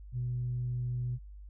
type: tone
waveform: sine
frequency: 123.47 Hz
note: B2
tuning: in tune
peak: -30 dBFS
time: 0.12-1.19 s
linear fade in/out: 50 ms
effects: tanh soft clip ceiling -26 dBFS + added 50 Hz sine -45 dBFS peak until 1.49 s